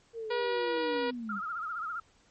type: linear sweep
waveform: sine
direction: down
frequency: 466.2 to 190 Hz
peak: -35 dBFS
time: 0.13-1.41 s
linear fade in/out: 50 ms
type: harmonic tone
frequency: 481.4 Hz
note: B4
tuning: 44 cents flat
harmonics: 1 / 2 / 3 / 4 / 5 / 6 / 7 / 8 / 9 / 10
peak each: -30 / -36 / -40 / -42 / -44 / -46 / -47 / -48 / -49 / -50 dBFS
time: 0.3-1.11 s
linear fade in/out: 10 ms
type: tone with vibrato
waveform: sine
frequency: 1328 Hz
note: E6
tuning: 12 cents sharp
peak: -33 dBFS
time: 1.29-2 s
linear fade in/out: 5 ms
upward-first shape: sine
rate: 15 Hz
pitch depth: 110 cents each way
effects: pink hiss -65 dBFS RMS until 2.3 s + MP3 32 kbps